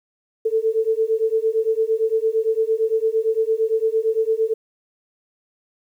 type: beating tone pair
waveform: sine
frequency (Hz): 440 / 448.8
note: A4 / A4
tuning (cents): 0 / +34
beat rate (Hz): 8.8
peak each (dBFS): -20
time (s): 0.45-4.54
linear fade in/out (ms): 10
effects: 9-bit